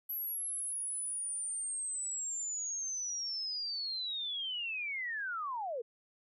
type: linear sweep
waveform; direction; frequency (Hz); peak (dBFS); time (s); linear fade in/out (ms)
sine; down; 11790 to 437.9; -35; 0.09-5.82; 10
effects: none